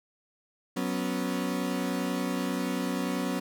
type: chord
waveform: 35% pulse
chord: F# suspended fourth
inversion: none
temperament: equal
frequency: 185 / 246.9 / 277.2 Hz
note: F#3 / B3 / C#4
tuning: 0 / 0 / 0 cents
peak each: -31 dBFS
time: 0.76-3.4 s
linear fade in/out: 10 ms
effects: none